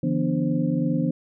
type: tone cluster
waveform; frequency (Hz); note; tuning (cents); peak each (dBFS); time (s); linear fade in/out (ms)
sine; 147.7 / 170.4 / 244.8 / 294.1 / 524; D3 / F3 / B3 / D4 / C5; +10 / -42 / -15 / +3 / +2; -28 / -25 / -25 / -27 / -33; 0.03-1.11; 5
effects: none